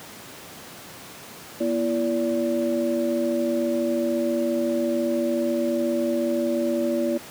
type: tone cluster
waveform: sine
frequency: 241.7 / 335.9 / 576 Hz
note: B3 / E4 / D5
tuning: -37 / +33 / -34 cents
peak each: -25 dBFS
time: 1.6-7.18 s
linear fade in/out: 10 ms
effects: pink hiss -41 dBFS RMS until 7.3 s + high-pass 150 Hz 12 dB/octave